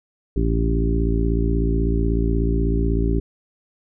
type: harmonic tone with a mistuned harmonic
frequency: 56.3 Hz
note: A1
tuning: 40 cents sharp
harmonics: 1 / 2 / 3 / 4 / 5 / 6 / 7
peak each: -19 / -27 / -26 / -31 / -26 / -30 / -27 dBFS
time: 0.36-3.2 s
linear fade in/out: 5 ms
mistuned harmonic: 1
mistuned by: -34 cents
effects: none